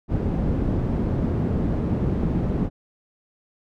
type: low-pass noise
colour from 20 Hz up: white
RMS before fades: -23 dBFS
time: 0.08-2.7 s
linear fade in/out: 50 ms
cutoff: 220 Hz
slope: 12 dB/octave
effects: none